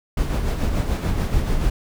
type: noise with tremolo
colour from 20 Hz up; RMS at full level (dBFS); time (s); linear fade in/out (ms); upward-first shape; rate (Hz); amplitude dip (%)
brown; -19; 0.17-1.7; 5; sine; 6.9; 45
effects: none